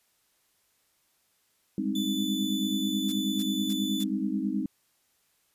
sine chord, Ab major seventh, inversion third, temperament equal with one note detuned, 198.39 / 207.7 / 261.6 / 311.1 Hz, G3 / Ab3 / C4 / Eb4, +21 / 0 / 0 / 0 cents, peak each -32 dBFS, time 1.78-4.66 s, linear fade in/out 2 ms
40% pulse tone, 3494 Hz, A7, 13 cents flat, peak -32 dBFS, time 1.95-4.04 s, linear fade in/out 5 ms
blue noise bursts, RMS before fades -39 dBFS, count 4, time 3.08-4.04 s, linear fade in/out 10 ms, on 45 ms, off 260 ms
effects white hiss -70 dBFS RMS until 5.54 s + resampled to 32000 Hz

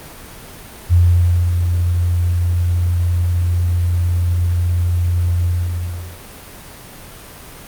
sine tone with ADSR envelope, 87.31 Hz, F2, in tune, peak -7 dBFS, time 0.89-6.21 s, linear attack 39 ms, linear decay 560 ms, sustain -6 dB, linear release 770 ms, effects pink hiss -36 dBFS RMS until 7.67 s + Opus 32 kbps

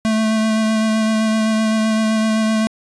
square tone with vibrato, 219.3 Hz, A3, 6 cents flat, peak -15 dBFS, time 0.05-2.67 s, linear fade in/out 0 ms, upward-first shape sine, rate 7.8 Hz, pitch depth 15 cents each way, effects resampled to 22050 Hz

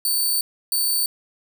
5% pulse tone bursts at uneven times, 4533 Hz, C#8, 38 cents sharp, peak -12 dBFS, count 2, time 0.05-0.41 / 0.72-1.06 s, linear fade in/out 2 ms, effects none

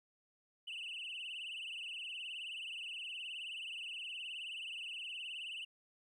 sine tone with vibrato, 2823 Hz, F7, 18 cents sharp, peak -40 dBFS, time 0.67-5.65 s, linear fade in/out 10 ms, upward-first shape triangle, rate 19 Hz, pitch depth 160 cents each way, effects tanh soft clip ceiling -40 dBFS + 13-bit

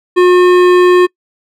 triangle tone with hard clipping, 360.1 Hz, F#4, 47 cents flat, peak -6 dBFS, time 0.16-1.07 s, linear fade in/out 20 ms, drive 18 dB, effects noise-tail reverb RT60 0.1 s tail -26 dB re dry

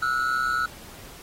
triangle tone pair together, 1318.5 / 1447.2 Hz, E6 / F#6, 0 / -39 cents, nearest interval major second, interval 161 cents, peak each -23 dBFS, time 0.02-0.66 s, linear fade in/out 5 ms, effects pink hiss -45 dBFS RMS until 1.22 s + AAC 48 kbps

